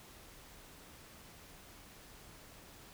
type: silence
effects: pink hiss -56 dBFS RMS until 2.93 s